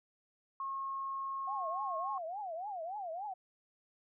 sine tone, 1084 Hz, C#6, 39 cents flat, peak -36 dBFS, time 0.6-2.18 s, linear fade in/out 2 ms
sine tone with vibrato, 736 Hz, F#5, 9 cents flat, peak -38 dBFS, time 1.47-3.34 s, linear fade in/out 10 ms, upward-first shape triangle, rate 3.5 Hz, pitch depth 280 cents each way
effects none

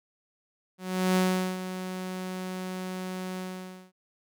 sawtooth tone with ADSR envelope, 185 Hz, F#3, in tune, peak -17 dBFS, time 0.78-3.92 s, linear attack 380 ms, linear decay 410 ms, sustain -12 dB, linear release 540 ms, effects none

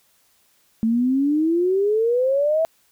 sine exponential sweep, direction up, 219.8 to 659.3 Hz, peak -16 dBFS, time 0.83-2.65 s, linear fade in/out 0 ms, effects white hiss -61 dBFS RMS until 2.91 s

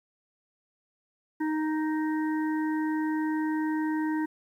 harmonic tone, 311.1 Hz, D#4, in tune, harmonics 1 / 3 / 5 / 6, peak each -26 / -36 / -42 / -41 dBFS, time 1.4-4.26 s, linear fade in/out 10 ms, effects 10-bit

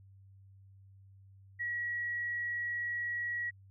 sine tone, 1917 Hz, A#6, 48 cents sharp, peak -33 dBFS, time 1.59-3.51 s, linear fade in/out 20 ms, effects added 97 Hz sine -55 dBFS peak until 3.7 s

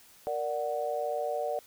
sine chord, Bb augmented, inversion none, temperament equal, 466.2 / 587.3 / 740 Hz, Bb4 / D5 / F#5, 0 / 0 / 0 cents, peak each -35 / -32 / -34 dBFS, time 0.27-1.59 s, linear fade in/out 0 ms, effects white hiss -57 dBFS RMS until 1.66 s

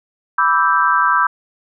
sine chord, E minor seventh, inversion second, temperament equal with one note detuned, 987.8 / 1167.2 / 1318.5 / 1568 Hz, B5 / D6 / E6 / G6, 0 / -11 / 0 / 0 cents, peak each -17 dBFS, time 0.38-1.27 s, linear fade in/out 5 ms, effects none

